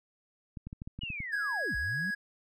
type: clicks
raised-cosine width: 5 ms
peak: -28 dBFS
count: 9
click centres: 0.572 / 0.67 / 0.729 / 0.819 / 0.875 / 0.99 / 1.035 / 1.103 / 1.204 s
type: linear two-way sweep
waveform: sine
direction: down then up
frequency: 2960 to 46.25 to 206.8 Hz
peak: -36 dBFS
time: 1.01-2.11 s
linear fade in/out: 10 ms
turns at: 1.76 s
type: tone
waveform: triangle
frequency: 1661.2 Hz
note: G#6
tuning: in tune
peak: -29 dBFS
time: 1.32-2.15 s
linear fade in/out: 10 ms
effects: none